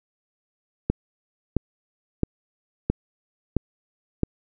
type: click train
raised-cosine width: 3 ms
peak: -7 dBFS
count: 6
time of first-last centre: 0.9-4.233 s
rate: 1.5 Hz
effects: none